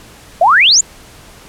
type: exponential sweep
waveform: sine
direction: up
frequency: 629 to 7459 Hz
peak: -5 dBFS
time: 0.41-0.81 s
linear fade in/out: 5 ms
effects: pink hiss -39 dBFS RMS until 1.48 s + low-pass 12000 Hz 12 dB/octave